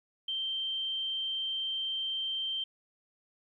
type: tone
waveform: sine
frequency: 3136 Hz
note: G7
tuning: in tune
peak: -31 dBFS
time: 0.28-2.64 s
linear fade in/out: 5 ms
effects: 12-bit